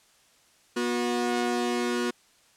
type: tone pair together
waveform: sawtooth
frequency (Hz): 242 / 362.6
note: B3 / F#4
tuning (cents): -35 / -35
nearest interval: perfect fifth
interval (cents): 700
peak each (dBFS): -24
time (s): 0.76-2.11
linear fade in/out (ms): 10
effects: white hiss -61 dBFS RMS until 2.56 s + low-pass 9000 Hz 12 dB/octave